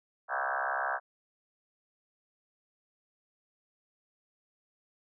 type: tone with frequency modulation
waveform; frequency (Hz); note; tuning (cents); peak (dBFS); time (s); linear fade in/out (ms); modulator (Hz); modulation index
sine; 1139; C#6; +47; -29; 0.28-1; 50; 66.7; 7.6
effects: none